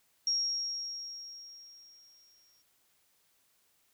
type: tone with exponential decay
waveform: sine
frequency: 5588 Hz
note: F8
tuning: in tune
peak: -26 dBFS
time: 0.27-2.62 s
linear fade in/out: 2 ms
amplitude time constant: 510 ms
effects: white hiss -71 dBFS RMS until 3.93 s